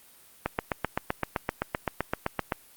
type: click train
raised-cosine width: 0.5 ms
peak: -10 dBFS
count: 17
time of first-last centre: 0.46-2.522 s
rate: 7.76 Hz
effects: white hiss -55 dBFS RMS until 2.76 s + Opus 32 kbps